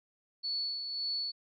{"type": "tone with tremolo", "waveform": "sine", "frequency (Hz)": 4431, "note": "C#8", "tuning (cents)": -2, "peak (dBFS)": -31, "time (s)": [0.43, 1.32], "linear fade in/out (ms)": 20, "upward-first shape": "sine", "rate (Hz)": 1.8, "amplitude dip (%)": 45, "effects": []}